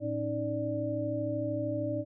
sine tone cluster, 111.7 / 276.1 / 309.1 / 587 Hz, A2 / C#4 / D#4 / D5, +27 / -7 / -11 / -1 cents, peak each -36 / -38 / -35 / -33 dBFS, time 0-2.05 s, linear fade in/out 50 ms, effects none

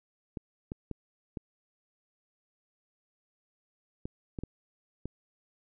clicks, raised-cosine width 3 ms, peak -23 dBFS, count 8, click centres 0.372 / 0.719 / 0.913 / 1.372 / 4.055 / 4.388 / 4.436 / 5.056 s, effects none

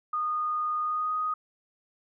sine tone with pitch glide, 1229 to 1246.9 Hz, D#6 to D#6, -22 to +3 cents, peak -26 dBFS, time 0.13-1.34 s, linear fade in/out 5 ms, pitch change +25 cents, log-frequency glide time 0.82-1.13 s, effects none

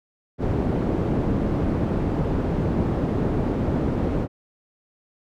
white low-pass noise, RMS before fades -23 dBFS, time 0.38-4.28 s, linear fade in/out 50 ms, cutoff 320 Hz, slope 12 dB/octave, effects none

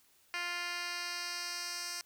10% pulse tone with band-pass filter sweep, 350 Hz, F4, 4 cents sharp, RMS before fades -39 dBFS, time 0.34-2.01 s, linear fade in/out 0 ms, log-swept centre 2900 to 6200 Hz, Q 1.4, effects white hiss -67 dBFS RMS until 2.05 s

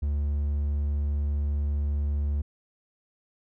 triangle tone, 72.5 Hz, D2, 22 cents flat, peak -22 dBFS, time 0.02-2.42 s, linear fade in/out 10 ms, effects none

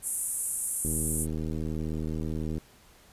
pink band-pass noise, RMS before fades -32 dBFS, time 0.02-1.27 s, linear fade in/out 50 ms, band 8500 to 11000 Hz, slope 48 dB/octave
click train, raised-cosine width 3 ms, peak -21 dBFS, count 137, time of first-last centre 0.85-2.58 s, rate 78.6 Hz
effects pink hiss -57 dBFS RMS until 3.12 s + resampled to 32000 Hz

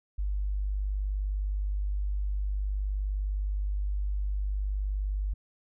sine tone, 49.74 Hz, G1, 26 cents sharp, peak -27 dBFS, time 0.18-5.34 s, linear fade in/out 10 ms, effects none

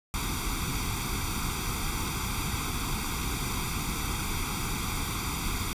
pink noise with comb filter, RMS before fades -31 dBFS, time 0.14-5.73 s, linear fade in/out 0 ms, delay 0.85 ms, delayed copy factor +0.95, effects resampled to 32000 Hz

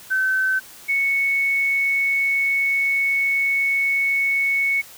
sine tone pair in turn, 1533 / 2213 Hz, G6 / C#7, -39 / -3 cents, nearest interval tritone, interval 636 cents, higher second, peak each -17 / -17 dBFS, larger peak neither, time 0.1-0.6 / 0.88-4.82 s, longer second, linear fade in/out 20 ms, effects white hiss -43 dBFS RMS until 4.97 s

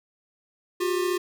square tone pair together, 357.4 / 392 Hz, F4 / G4, +40 / 0 cents, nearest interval major second, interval 160 cents, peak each -25 / -30 dBFS, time 0.8-1.18 s, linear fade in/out 10 ms, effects none

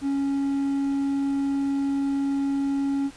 triangle tone, 277.2 Hz, C#4, in tune, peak -20 dBFS, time 0.01-3.11 s, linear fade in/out 50 ms, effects pink hiss -48 dBFS RMS until 3.16 s + resampled to 22050 Hz

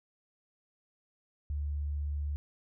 sine tone with vibrato, 72.9 Hz, D2, 12 cents flat, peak -31 dBFS, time 1.5-2.36 s, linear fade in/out 0 ms, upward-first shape triangle, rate 16 Hz, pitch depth 8 cents each way, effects none

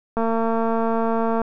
click train, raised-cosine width 1 ms, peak -10 dBFS, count 284, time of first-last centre 0.17-1.417 s, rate 227 Hz, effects none

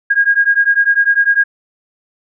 sine beating tone pair, 1626 / 1636 Hz, G#6 / G#6, -37 / -26 cents, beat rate 10 Hz, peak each -12 dBFS, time 0.1-1.44 s, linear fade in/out 10 ms, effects none

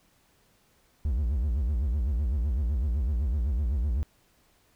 triangle tone with vibrato, 65.41 Hz, C2, in tune, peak -22 dBFS, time 1.05-4.03 s, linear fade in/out 0 ms, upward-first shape sine, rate 7.9 Hz, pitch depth 280 cents each way, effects pink hiss -65 dBFS RMS until 4.75 s

